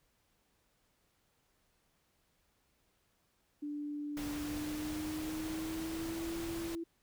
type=tone with pitch glide; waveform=sine; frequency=293.7 to 333.5 Hz; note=D4 to E4; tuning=0 to +20 cents; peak=-37 dBFS; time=3.62-6.84 s; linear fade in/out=10 ms; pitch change=+220 cents; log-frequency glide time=4.27-6.36 s
type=noise; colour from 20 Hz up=pink; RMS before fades=-45 dBFS; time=4.17-6.75 s; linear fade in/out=0 ms
effects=pink hiss -75 dBFS RMS until 7.02 s